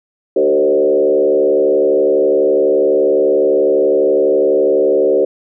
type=tone with frequency modulation; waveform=sine; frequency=456.2 Hz; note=A#4; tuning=37 cents flat; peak=-9 dBFS; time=0.36-5.25 s; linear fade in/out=5 ms; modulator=71.9 Hz; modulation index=1.6; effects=none